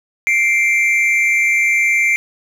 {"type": "tone pair together", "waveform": "triangle", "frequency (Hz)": [2100, 2339], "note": ["C7", "D7"], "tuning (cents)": [6, -8], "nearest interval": "major second", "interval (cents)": 186, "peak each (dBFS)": -13, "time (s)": [0.27, 2.16], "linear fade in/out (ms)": 0, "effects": []}